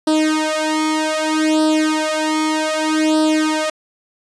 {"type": "tone with flanger", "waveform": "sawtooth", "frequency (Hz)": 311.1, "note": "D#4", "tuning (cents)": 0, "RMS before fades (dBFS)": -17, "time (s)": [0.07, 3.7], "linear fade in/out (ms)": 5, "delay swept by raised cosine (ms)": [0.22, 2.32], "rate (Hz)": 0.64, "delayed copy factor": 0.95, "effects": ["resampled to 22050 Hz"]}